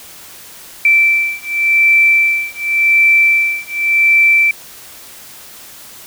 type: beating tone pair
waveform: sine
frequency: 2334 / 2334.89 Hz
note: D7 / D7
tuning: -11 / -11 cents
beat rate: 0.89 Hz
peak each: -12 dBFS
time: 0.85-4.51 s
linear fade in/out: 2 ms
effects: white hiss -36 dBFS RMS until 6.06 s